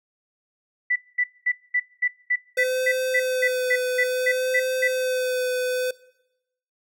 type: tone bursts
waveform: sine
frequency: 1975.5 Hz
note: B6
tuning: in tune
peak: -18 dBFS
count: 15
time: 0.9-4.88 s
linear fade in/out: 10 ms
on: 60 ms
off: 220 ms
type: tone with vibrato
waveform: square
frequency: 509 Hz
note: C5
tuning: 48 cents flat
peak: -23 dBFS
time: 2.57-5.91 s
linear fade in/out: 5 ms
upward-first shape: sine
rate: 0.58 Hz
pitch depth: 20 cents each way
effects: noise-tail reverb RT60 0.9 s tail -22 dB re dry